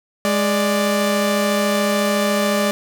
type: tone pair together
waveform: sawtooth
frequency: 207.7 / 589.2 Hz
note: G#3 / D5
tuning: 0 / +6 cents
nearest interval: octave + tritone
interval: 1806 cents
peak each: -15 dBFS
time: 0.25-2.71 s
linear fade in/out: 0 ms
effects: none